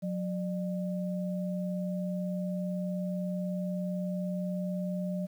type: tone pair together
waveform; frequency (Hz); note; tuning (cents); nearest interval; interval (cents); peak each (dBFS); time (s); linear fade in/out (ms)
sine; 182 / 600.3; F#3 / D5; -28 / +38; octave + major sixth; 2066; -31 / -38; 0.02-5.27; 20
effects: 10-bit